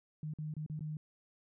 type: tone with dropouts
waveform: sine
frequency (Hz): 153.4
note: D#3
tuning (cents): -24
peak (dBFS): -37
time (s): 0.23-0.97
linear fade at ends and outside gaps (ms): 2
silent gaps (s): 0.337-0.386 / 0.539-0.566 / 0.663-0.698 / 0.793-0.807
effects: none